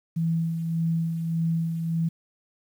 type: tone with tremolo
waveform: sine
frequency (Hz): 164.81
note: E3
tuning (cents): 0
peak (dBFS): -21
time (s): 0.16-2.09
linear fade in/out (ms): 10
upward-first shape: sine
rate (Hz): 1.7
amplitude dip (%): 45
effects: 9-bit